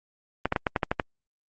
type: clicks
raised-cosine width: 0.5 ms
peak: -8 dBFS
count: 8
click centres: 0.456 / 0.524 / 0.562 / 0.668 / 0.762 / 0.832 / 0.915 / 0.998 s
effects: Opus 32 kbps